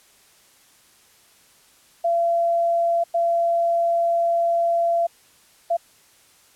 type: tone bursts at uneven times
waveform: sine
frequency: 680 Hz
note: F5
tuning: 46 cents flat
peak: -17 dBFS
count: 3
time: 2.04-3.04 / 3.14-5.07 / 5.7-5.77 s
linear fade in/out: 10 ms
effects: white hiss -55 dBFS RMS until 6.55 s + low-pass 12000 Hz 12 dB/octave